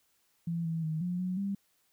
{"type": "tone with pitch steps", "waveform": "sine", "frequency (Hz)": [168.2, 163.5, 157.4, 178, 183.1, 198], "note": ["E3", "E3", "D#3", "F3", "F#3", "G3"], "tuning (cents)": [35, -14, 20, 33, -18, 18], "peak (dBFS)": -30, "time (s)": [0.47, 1.55], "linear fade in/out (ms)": 5, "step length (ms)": 180, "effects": ["white hiss -72 dBFS RMS until 1.92 s"]}